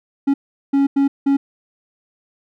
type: tone bursts at uneven times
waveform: triangle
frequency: 277.4 Hz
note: C#4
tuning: 1 cent sharp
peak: -10 dBFS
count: 4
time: 0.27-0.34 / 0.73-0.87 / 0.96-1.08 / 1.26-1.37 s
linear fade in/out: 10 ms
effects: none